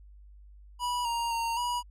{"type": "tone with pitch steps", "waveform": "square", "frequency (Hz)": [977, 936, 923, 970], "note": ["B5", "A#5", "A#5", "B5"], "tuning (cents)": [-19, 7, -17, -31], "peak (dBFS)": -29, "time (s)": [0.79, 1.83], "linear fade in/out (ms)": 50, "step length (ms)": 260, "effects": ["added 50 Hz sine -49 dBFS peak until 1.9 s", "low-pass 12000 Hz 12 dB/octave"]}